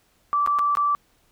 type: tone with dropouts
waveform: sine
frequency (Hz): 1163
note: D6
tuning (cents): -17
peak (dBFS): -18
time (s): 0.33-0.95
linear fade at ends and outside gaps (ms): 0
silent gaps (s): 0.463-0.474 / 0.587-0.592 / 0.752-0.771
effects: pink hiss -63 dBFS RMS until 1.31 s